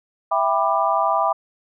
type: chord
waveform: sine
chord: E minor seventh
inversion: none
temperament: just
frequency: 659.3 / 791.1 / 988.9 / 1186.7 Hz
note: E5 / G5 / B5 / D6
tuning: 0 / +16 / +2 / +18 cents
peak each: -22 dBFS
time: 0.31-1.33 s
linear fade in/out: 10 ms
effects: none